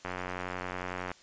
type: click train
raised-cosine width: 0.5 ms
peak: -20 dBFS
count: 98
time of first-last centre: 0.05-1.116 s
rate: 91 Hz
effects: white hiss -57 dBFS RMS until 1.22 s + resampled to 16000 Hz